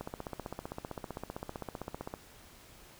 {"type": "click train", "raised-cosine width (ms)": 1, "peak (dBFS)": -24, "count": 34, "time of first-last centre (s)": [0.01, 2.139], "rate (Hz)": 15.5, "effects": ["pink hiss -56 dBFS RMS until 2.99 s"]}